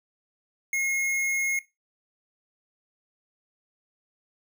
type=tone; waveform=square; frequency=2158 Hz; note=C#7; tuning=47 cents flat; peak=-25 dBFS; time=0.73-1.59 s; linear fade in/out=2 ms; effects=noise-tail reverb RT60 0.2 s tail -17 dB re dry